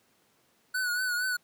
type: tone with vibrato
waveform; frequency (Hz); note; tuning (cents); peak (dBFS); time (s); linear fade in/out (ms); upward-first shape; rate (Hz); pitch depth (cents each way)
square; 1478; F#6; -2; -28; 0.74-1.37; 10; triangle; 4.3; 59
effects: pink hiss -67 dBFS RMS until 1.43 s + high-pass 150 Hz 12 dB/octave